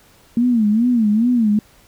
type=tone with vibrato; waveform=sine; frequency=227.2 Hz; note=A#3; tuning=44 cents flat; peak=-12 dBFS; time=0.37-1.59 s; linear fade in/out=2 ms; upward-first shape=sine; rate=2.4 Hz; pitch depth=160 cents each way; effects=pink hiss -51 dBFS RMS until 1.87 s